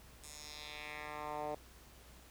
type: tone with band-pass filter sweep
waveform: 10% pulse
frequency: 150 Hz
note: D3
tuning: 37 cents sharp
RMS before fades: -45 dBFS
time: 0.23-1.55 s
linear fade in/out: 5 ms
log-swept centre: 8800 to 610 Hz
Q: 1.8
effects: added 60 Hz sine -60 dBFS peak until 2.3 s + pink hiss -60 dBFS RMS until 2.3 s